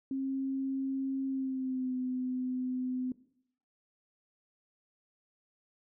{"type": "tone with pitch glide", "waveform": "sine", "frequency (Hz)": [268.3, 254.3], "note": ["C4", "C4"], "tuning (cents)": [44, -49], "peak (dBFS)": -31, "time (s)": [0.11, 3.12], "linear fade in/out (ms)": 2, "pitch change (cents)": -93, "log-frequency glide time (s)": [1.27, 1.95], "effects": ["noise-tail reverb RT60 0.7 s tail -18 dB re dry"]}